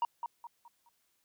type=tone with echo; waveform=sine; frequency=943 Hz; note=A#5; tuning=20 cents sharp; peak=-24 dBFS; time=0.02-0.05 s; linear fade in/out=2 ms; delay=210 ms; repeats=4; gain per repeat=-9 dB; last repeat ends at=0.89 s; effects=tanh soft clip ceiling -26 dBFS + white hiss -75 dBFS RMS until 1.24 s